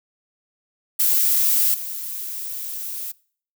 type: noise with level steps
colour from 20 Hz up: violet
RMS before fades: -18 / -30 dBFS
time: 0.99-3.12 s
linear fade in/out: 10 ms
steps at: 1.74 s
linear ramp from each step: 5 ms
effects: noise-tail reverb RT60 0.5 s tail -23 dB re dry